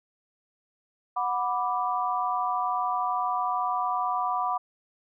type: chord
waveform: sine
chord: B minor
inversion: second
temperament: equal with one note detuned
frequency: 734.5 / 987.8 / 1174.7 Hz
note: F#5 / B5 / D6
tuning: -13 / 0 / 0 cents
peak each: -29 dBFS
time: 1.16-4.58 s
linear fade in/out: 10 ms
effects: none